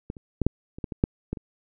clicks, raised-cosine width 3 ms, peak -19 / -29 / -11 / -6 / -25 / -16 / -19 / -6 / -15 / -24 dBFS, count 10, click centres 0.101 / 0.168 / 0.417 / 0.466 / 0.785 / 0.842 / 0.922 / 1.039 / 1.33 / 1.372 s, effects none

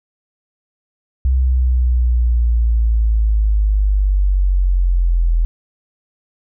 sine linear sweep, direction down, 65 to 41.2 Hz, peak -11 dBFS, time 1.25-5.45 s, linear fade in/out 0 ms, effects none

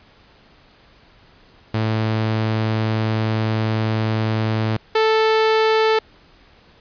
sawtooth tone pair in turn, 110 / 440 Hz, A2 / A4, 0 / 0 cents, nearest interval 2 octaves, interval 2400 cents, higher second, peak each -14 / -10 dBFS, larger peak second, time 1.74-4.77 / 4.95-5.99 s, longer first, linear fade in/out 5 ms, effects pink hiss -51 dBFS RMS until 6.8 s + resampled to 11025 Hz

